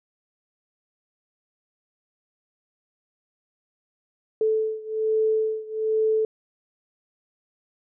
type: beating tone pair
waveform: sine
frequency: 437 / 438.2 Hz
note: A4 / A4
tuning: -12 / -7 cents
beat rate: 1.2 Hz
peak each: -23 / -25 dBFS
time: 4.41-6.25 s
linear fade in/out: 2 ms
effects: none